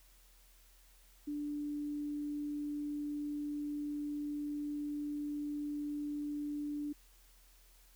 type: tone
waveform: sine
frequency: 293.7 Hz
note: D4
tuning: in tune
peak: -36 dBFS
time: 1.27-6.93 s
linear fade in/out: 10 ms
effects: added 42 Hz sine -62 dBFS peak until 7.95 s + white hiss -66 dBFS RMS until 7.95 s